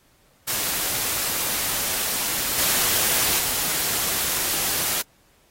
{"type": "noise with level steps", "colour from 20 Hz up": "white", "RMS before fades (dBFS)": [-25, -21, -24], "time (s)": [0.47, 5.02], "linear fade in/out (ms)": 10, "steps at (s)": [2.57, 3.38], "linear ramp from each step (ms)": 20, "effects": ["pink hiss -60 dBFS RMS until 5.5 s", "AAC 48 kbps"]}